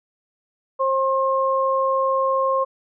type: tone pair together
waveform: sine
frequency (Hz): 533 / 1068.5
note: C5 / C6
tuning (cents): +32 / +36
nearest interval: octave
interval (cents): 1204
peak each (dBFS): -20 / -20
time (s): 0.79-2.65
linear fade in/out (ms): 20
effects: none